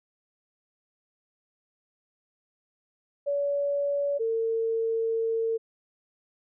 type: tone pair in turn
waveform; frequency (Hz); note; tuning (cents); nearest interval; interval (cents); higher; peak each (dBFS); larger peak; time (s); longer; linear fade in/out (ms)
sine; 569 / 452.5; C#5 / A4; +45 / +48; major third; 397; first; -24; neither; 3.26-4.19 / 4.19-5.58; second; 20
effects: none